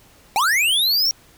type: linear sweep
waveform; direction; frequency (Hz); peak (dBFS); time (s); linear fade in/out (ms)
square; up; 747 to 5660; -16; 0.36-1.11; 0
effects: pink hiss -51 dBFS RMS until 1.37 s